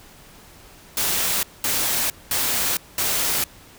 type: noise bursts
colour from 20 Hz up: white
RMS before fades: -22 dBFS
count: 4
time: 0.97-3.44 s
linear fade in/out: 2 ms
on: 460 ms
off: 210 ms
effects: pink hiss -47 dBFS RMS until 3.78 s